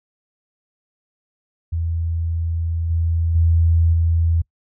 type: tone with level steps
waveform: sine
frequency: 83 Hz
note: E2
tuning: 12 cents sharp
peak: -19 / -16 / -12 / -14 dBFS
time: 1.72-4.42 s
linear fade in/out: 10 ms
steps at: 2.9 / 3.35 / 3.93 s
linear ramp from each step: 5 ms
effects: noise-tail reverb RT60 0.1 s tail -25 dB re dry